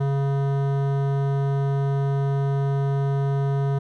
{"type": "tone with hard clipping", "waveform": "sine", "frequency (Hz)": 138.59, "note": "C#3", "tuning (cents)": 0, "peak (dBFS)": -22, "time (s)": [0, 3.79], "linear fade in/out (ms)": 10, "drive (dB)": 15, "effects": []}